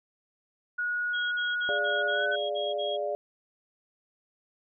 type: tone with pitch glide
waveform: sine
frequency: 1453 to 1501.6 Hz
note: F#6 to F#6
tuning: -32 to +25 cents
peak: -27 dBFS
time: 0.78-2.36 s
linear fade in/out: 10 ms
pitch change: +57 cents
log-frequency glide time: 2.09-2.24 s
type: tone bursts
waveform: sine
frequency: 3287 Hz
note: G#7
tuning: 19 cents flat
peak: -34 dBFS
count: 8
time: 1.13-2.972 s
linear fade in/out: 20 ms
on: 190 ms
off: 46 ms
type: chord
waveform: sine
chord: D diminished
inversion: second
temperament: equal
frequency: 415.3 / 587.3 / 698.5 Hz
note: Ab4 / D5 / F5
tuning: 0 / 0 / 0 cents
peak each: -34 / -30 / -35 dBFS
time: 1.69-3.15 s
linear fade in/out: 0 ms
effects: none